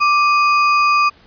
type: tone with sample-and-hold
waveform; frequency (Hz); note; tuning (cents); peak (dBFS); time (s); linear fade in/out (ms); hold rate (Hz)
sine; 1174.7; D6; 0; -10; 0-1.1; 20; 3675
effects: pink hiss -49 dBFS RMS until 1.26 s + resampled to 11025 Hz